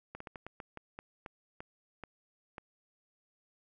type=slowing click train; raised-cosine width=0.5 ms; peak=-28 dBFS; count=12; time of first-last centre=0.15-2.582 s; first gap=54 ms; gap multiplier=1.26; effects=none